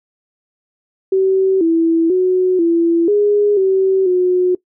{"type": "tone with pitch steps", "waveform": "sine", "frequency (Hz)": [381.9, 329.5, 368.4, 336.2, 412.6, 382.2, 363.1], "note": ["G4", "E4", "F#4", "E4", "G#4", "G4", "F#4"], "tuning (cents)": [-45, -1, -7, 34, -11, -44, -33], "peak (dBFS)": -10, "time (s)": [1.12, 4.55], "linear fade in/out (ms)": 5, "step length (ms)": 490, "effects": ["noise-tail reverb RT60 0.1 s tail -20 dB re dry"]}